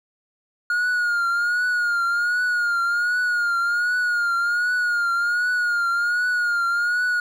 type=tone with vibrato; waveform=triangle; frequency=1429 Hz; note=F6; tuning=39 cents sharp; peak=-17 dBFS; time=0.7-7.2 s; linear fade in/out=2 ms; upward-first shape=triangle; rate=1.3 Hz; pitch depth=66 cents each way; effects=none